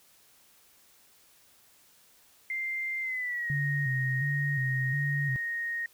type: tone with pitch glide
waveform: sine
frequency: 2093 to 1864.7 Hz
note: C7 to A#6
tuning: 0 to 0 cents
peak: -30 dBFS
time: 2.5-5.86 s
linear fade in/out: 2 ms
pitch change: -200 cents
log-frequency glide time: 3.01-3.53 s
type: tone with vibrato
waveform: sine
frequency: 136 Hz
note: C#3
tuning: 33 cents flat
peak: -28 dBFS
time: 3.5-5.36 s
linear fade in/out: 0 ms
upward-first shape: square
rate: 1.4 Hz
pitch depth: 77 cents each way
effects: white hiss -61 dBFS RMS until 5.93 s